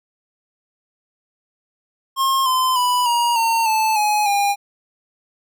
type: tone with pitch steps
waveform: square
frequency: 1072 / 1029.5 / 988.7 / 949.5 / 911.9 / 875.8 / 841.1 / 807.7 Hz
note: C6 / C6 / B5 / A#5 / A#5 / A5 / G#5 / G#5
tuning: +42 / -28 / +2 / +32 / -38 / -8 / +22 / -48 cents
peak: -16 dBFS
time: 2.16-4.56 s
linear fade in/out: 50 ms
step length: 300 ms
effects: none